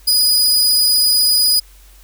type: tone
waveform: sawtooth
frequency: 4944 Hz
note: D#8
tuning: 12 cents flat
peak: -8 dBFS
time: 0.07-1.6 s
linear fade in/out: 10 ms
effects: added 46 Hz sine -42 dBFS peak until 2.03 s + white hiss -49 dBFS RMS until 2.03 s